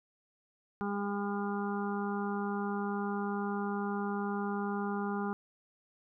harmonic tone, 202.3 Hz, G#3, 45 cents flat, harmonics 1 / 2 / 4 / 5 / 6 / 7, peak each -34 / -38 / -40 / -45 / -43 / -44 dBFS, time 0.81-5.33 s, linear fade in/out 0 ms, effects none

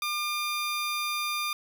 15% pulse tone, 1200 Hz, D6, 37 cents sharp, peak -22 dBFS, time 0.02-1.53 s, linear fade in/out 2 ms, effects none

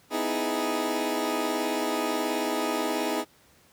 20% pulse chord, E major seventh, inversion second, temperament equal with one note detuned, 249.8 / 311.1 / 329.6 / 415.3 Hz, B3 / D#4 / E4 / G#4, +20 / 0 / 0 / 0 cents, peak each -28 / -25 / -29 / -26 dBFS, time 0.1-3.25 s, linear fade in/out 50 ms, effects pink hiss -59 dBFS RMS until 3.72 s + high-pass 80 Hz 12 dB/octave

